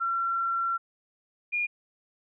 sine tone pair in turn, 1361 / 2425 Hz, F6 / D#7, -45 / -45 cents, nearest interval minor seventh, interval 1000 cents, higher second, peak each -25 dBFS, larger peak neither, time 0-0.78 / 1.52-1.67 s, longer first, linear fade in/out 20 ms, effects none

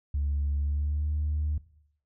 sine tone with pitch glide, 71.6 to 75.25 Hz, D2 to D2, -43 to +43 cents, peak -24 dBFS, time 0.14-1.58 s, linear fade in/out 5 ms, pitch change +86 cents, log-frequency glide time 0.58-1.12 s, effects noise-tail reverb RT60 0.7 s tail -19 dB re dry + tanh soft clip ceiling -22 dBFS

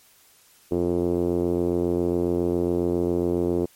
5% pulse tone with low-pass filter, 87.31 Hz, F2, in tune, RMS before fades -23 dBFS, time 0.71-3.66 s, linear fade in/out 10 ms, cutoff 380 Hz, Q 2.8, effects white hiss -56 dBFS RMS until 3.75 s + MP3 64 kbps

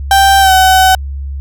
35% pulse tone with pitch glide, 784 to 754.7 Hz, G5 to F#5, 0 to +34 cents, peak -3 dBFS, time 0.11-0.95 s, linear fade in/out 2 ms, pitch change -66 cents, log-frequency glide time 0.4-0.52 s, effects added 69 Hz sine -18 dBFS peak until 1.4 s

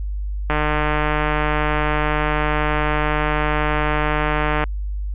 click train, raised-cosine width 0.5 ms, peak -5 dBFS, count 626, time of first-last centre 0.5-4.639 s, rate 151 Hz, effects added 50 Hz sine -22 dBFS peak until 5.14 s + resampled to 8000 Hz

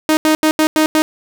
sawtooth tone bursts at uneven times, 311.1 Hz, D#4, in tune, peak -6 dBFS, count 6, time 0.09-0.17 / 0.25-0.35 / 0.43-0.51 / 0.59-0.67 / 0.76-0.86 / 0.95-1.02 s, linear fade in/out 0 ms, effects none

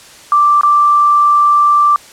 sine tone with dropouts, 1174.7 Hz, D6, in tune, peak -6 dBFS, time 0.32-1.96 s, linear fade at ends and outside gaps 1 ms, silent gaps 0.611-0.633 s, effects white hiss -38 dBFS RMS until 2.12 s + low-pass 9000 Hz 12 dB/octave

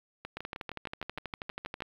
two click trains, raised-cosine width 0.3 ms, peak -22 / -20 dBFS, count 11 / 19, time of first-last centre 0.25-1.805 / 0.37-1.822 s, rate 6.43 / 12.4 Hz, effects low-pass 4000 Hz 12 dB/octave + 9-bit

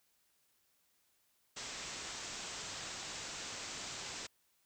white low-pass noise, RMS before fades -45 dBFS, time 1.56-4.27 s, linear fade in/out 10 ms, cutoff 7900 Hz, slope 96 dB/octave, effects white hiss -75 dBFS RMS until 4.65 s

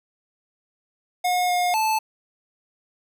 square tone with pitch steps, 721 / 715 / 874 Hz, F#5 / F5 / A5, -45 / +41 / -12 cents, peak -20 dBFS, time 1.24-1.99 s, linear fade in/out 10 ms, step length 250 ms, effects none

